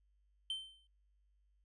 triangle tone with exponential decay, 3100 Hz, G7, 20 cents flat, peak -33 dBFS, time 0.5-0.87 s, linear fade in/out 2 ms, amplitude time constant 80 ms, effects added 50 Hz sine -70 dBFS peak until 1.64 s + resampled to 24000 Hz

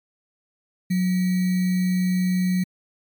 sine tone with sample-and-hold, 182.9 Hz, F#3, 20 cents flat, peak -18 dBFS, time 0.9-2.64 s, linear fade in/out 10 ms, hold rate 2100 Hz, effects MP3 96 kbps

